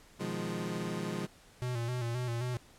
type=chord; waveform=25% pulse; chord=F half-diminished seventh; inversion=second; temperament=equal; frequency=123.47 / 155.56 / 174.61 / 207.7 Hz; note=Cb3 / Eb3 / F3 / Ab3; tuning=0 / 0 / 0 / 0 cents; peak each=-39 / -39 / -34 / -35 dBFS; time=0.19-1.27 s; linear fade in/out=20 ms
type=tone with vibrato; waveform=square; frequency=121 Hz; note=B2; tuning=35 cents flat; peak=-33 dBFS; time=1.62-2.57 s; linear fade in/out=0 ms; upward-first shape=square; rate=3.8 Hz; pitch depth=54 cents each way
effects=pink hiss -59 dBFS RMS until 2.78 s + low-pass 11000 Hz 12 dB/octave

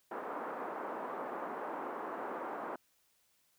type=band-pass noise; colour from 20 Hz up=white; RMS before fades=-41 dBFS; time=0.11-2.76 s; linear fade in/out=5 ms; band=260 to 1200 Hz; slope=24 dB/octave; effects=white hiss -73 dBFS RMS until 3.58 s

